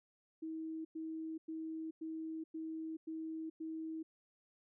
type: tone bursts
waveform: sine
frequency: 320 Hz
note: D#4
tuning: 49 cents sharp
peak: -40 dBFS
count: 7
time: 0.42-4.03 s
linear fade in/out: 10 ms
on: 430 ms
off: 100 ms
effects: none

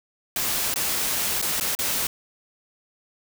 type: noise with dropouts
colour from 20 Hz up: white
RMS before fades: -25 dBFS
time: 0.36-2.07 s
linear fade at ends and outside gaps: 2 ms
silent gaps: 0.741-0.759 / 1.416-1.424 / 1.6-1.609 / 1.751-1.789 s
effects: none

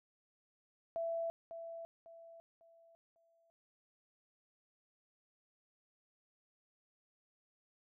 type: tone with echo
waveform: sine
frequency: 666 Hz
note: E5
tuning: 18 cents sharp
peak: -35 dBFS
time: 0.96-1.3 s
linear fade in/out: 0 ms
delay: 550 ms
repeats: 4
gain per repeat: -9 dB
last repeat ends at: 3.5 s
effects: none

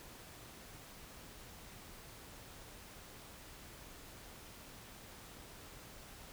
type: silence
effects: pink hiss -54 dBFS RMS until 6.32 s

